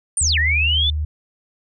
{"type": "linear two-way sweep", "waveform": "sine", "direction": "down then up", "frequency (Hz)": [9400, 1760, 3571], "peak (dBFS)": -16, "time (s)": [0.17, 0.9], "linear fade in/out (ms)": 2, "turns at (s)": 0.38}
{"type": "tone with pitch glide", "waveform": "sine", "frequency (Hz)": [77.5, 75.95], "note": ["D#2", "D#2"], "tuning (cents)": [-6, -41], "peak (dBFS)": -19, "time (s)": [0.21, 1.05], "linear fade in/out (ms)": 5, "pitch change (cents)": -35, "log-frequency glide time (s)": [0.47, 0.6]}
{"effects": []}